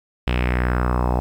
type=tone with low-pass filter sweep; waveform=sawtooth; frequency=61.5 Hz; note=B1; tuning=7 cents flat; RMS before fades=-20 dBFS; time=0.27-1.2 s; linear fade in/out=0 ms; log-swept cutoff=3000 to 790 Hz; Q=3.1; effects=8-bit